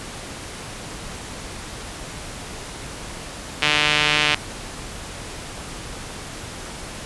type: tone with band-pass filter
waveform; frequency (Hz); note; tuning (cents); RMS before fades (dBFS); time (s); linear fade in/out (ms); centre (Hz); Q
sawtooth; 149.8; D3; +35; -19; 3.62-4.35; 5; 2800; 2
effects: pink hiss -34 dBFS RMS until 7.05 s + resampled to 24000 Hz